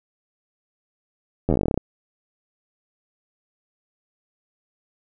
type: slowing click train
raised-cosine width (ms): 2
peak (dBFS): -7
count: 15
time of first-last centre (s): 1.49-1.776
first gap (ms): 11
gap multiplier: 1.09
effects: none